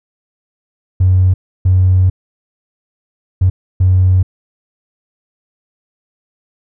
triangle tone bursts at uneven times, 92.5 Hz, F#2, in tune, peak -3 dBFS, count 4, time 1-1.34 / 1.65-2.1 / 3.41-3.5 / 3.8-4.23 s, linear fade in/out 10 ms, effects tanh soft clip ceiling -4 dBFS

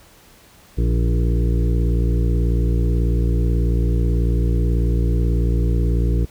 harmonic tone with a mistuned harmonic, 58.27 Hz, A#1, in tune, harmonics 1 / 2 / 3 / 5 / 6 / 7 / 8, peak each -16 / -22 / -26 / -30 / -32 / -33 / -34 dBFS, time 0.77-6.26 s, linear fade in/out 20 ms, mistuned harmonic 6, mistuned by -20 cents, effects pink hiss -49 dBFS RMS until 6.3 s

